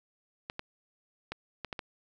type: clicks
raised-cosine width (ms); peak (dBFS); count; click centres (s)
0.3; -20; 6; 0.499 / 0.594 / 1.32 / 1.647 / 1.728 / 1.792
effects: none